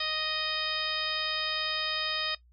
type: harmonic tone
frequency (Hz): 622.3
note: D#5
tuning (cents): 0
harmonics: 1 / 2 / 3 / 4 / 5 / 6 / 7 / 8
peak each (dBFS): -42 / -38 / -38 / -38 / -36 / -34 / -42 / -34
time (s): 0-2.35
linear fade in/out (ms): 5
effects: noise-tail reverb RT60 0.1 s tail -17 dB re dry + added 60 Hz sine -57 dBFS peak until 2.52 s